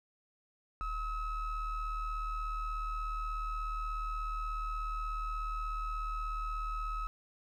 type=ring-modulated tone; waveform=triangle; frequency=659.3 Hz; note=E5; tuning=in tune; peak=-29 dBFS; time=0.81-7.07 s; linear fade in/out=0 ms; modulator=621 Hz; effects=none

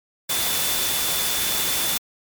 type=tone in noise; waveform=sine; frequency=3507 Hz; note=A7; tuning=6 cents flat; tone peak=-29 dBFS; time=0.29-1.98 s; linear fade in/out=10 ms; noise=white; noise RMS=-23 dBFS; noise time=0.29-1.98 s; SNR=-9 dB; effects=MP3 96 kbps

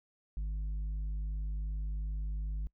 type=tone with tanh clipping; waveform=sine; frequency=51.3 Hz; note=G#1; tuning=21 cents flat; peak=-34 dBFS; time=0.37-2.67 s; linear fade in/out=0 ms; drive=5 dB; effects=noise-tail reverb RT60 0.1 s tail -25 dB re dry

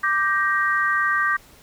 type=chord; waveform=sine; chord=G minor; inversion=second; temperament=just; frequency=1176 / 1568 / 1881.6 Hz; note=D6 / G6 / Bb6; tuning=+2 / 0 / +16 cents; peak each=-22 / -22 / -23 dBFS; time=0.03-1.37 s; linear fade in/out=10 ms; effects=pink hiss -50 dBFS RMS until 1.62 s

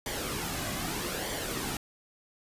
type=noise with flanger; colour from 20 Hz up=pink; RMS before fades=-34 dBFS; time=0.06-1.77 s; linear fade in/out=2 ms; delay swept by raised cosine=0.75 to 2.25 ms; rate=0.8 Hz; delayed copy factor=-0.55; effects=resampled to 32000 Hz

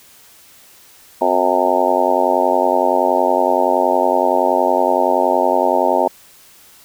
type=harmonic tone with a mistuned harmonic; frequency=90.7 Hz; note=F#2; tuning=34 cents flat; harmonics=3 / 4 / 5 / 6 / 7 / 8 / 9 / 10; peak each=-24 / -22 / -24 / -20 / -18 / -22 / -20 / -19 dBFS; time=1.21-6.08 s; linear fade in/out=5 ms; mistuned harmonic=3; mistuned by=-78 cents; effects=white hiss -46 dBFS RMS until 6.84 s

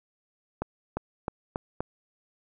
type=accelerating click train; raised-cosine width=1 ms; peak=-15 dBFS; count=5; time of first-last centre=0.62-1.805 s; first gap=350 ms; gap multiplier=0.89; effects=none

